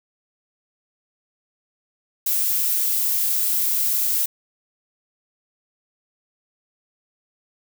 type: noise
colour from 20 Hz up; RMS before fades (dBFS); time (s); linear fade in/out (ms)
violet; -21; 2.26-4.26; 5
effects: none